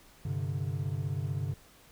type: chord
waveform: triangle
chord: G suspended fourth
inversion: none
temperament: equal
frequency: 98 / 130.81 / 146.83 Hz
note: G2 / C3 / D3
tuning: 0 / 0 / 0 cents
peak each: -33 dBFS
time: 0.25-1.54 s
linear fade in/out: 5 ms
effects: pink hiss -58 dBFS RMS until 1.91 s